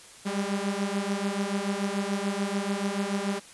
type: beating tone pair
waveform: sawtooth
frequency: 196.1 / 203 Hz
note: G3 / G#3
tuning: +1 / -39 cents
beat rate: 6.9 Hz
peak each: -26 dBFS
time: 0.25-3.4 s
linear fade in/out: 20 ms
effects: white hiss -49 dBFS RMS until 3.53 s + resampled to 24000 Hz